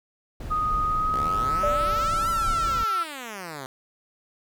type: noise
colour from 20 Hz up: brown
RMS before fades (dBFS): -32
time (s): 0.4-2.84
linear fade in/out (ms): 5
type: tone with pitch glide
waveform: sine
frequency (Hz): 1243 to 1339.9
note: D#6 to E6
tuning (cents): -2 to +28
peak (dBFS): -22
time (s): 0.5-3.04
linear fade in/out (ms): 20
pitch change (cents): +130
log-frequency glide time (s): 0.83-2.32
type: exponential two-way sweep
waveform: 5% pulse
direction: up then down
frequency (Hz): 59.5 to 1027 to 127.4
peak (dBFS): -23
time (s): 1.14-3.66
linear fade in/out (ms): 0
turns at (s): 2.29
type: tone with exponential decay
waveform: sine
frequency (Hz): 587.3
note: D5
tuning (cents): 0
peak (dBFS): -22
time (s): 1.63-2.92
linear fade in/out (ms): 5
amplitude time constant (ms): 280
effects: none